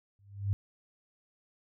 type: tone with exponential growth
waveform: sine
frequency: 99.9 Hz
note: G2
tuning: 33 cents sharp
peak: -23 dBFS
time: 0.19-0.53 s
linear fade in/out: 0 ms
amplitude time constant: 73 ms
effects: none